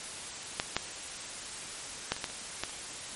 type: clicks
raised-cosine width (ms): 0.2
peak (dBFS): -10 / -9 / -9 / -21 / -14 / -26 / -13 / -26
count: 8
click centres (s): 0.599 / 0.766 / 2.12 / 2.165 / 2.242 / 2.3 / 2.636 / 2.695
effects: white hiss -41 dBFS RMS until 3.15 s + MP3 48 kbps